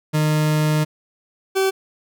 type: tone pair in turn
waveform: 40% pulse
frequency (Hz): 153.2 / 384.4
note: D#3 / G4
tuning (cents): -27 / -34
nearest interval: octave + major third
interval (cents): 1593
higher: second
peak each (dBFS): -15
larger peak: neither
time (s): 0.13-0.85 / 1.55-1.71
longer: first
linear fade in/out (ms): 20
effects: none